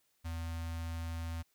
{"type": "tone with notch filter", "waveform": "square", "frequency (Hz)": 82.41, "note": "E2", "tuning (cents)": 0, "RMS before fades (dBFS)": -39, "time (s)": [0.24, 1.43], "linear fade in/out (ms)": 20, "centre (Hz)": 400, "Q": 1.1, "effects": ["white hiss -75 dBFS RMS until 1.54 s"]}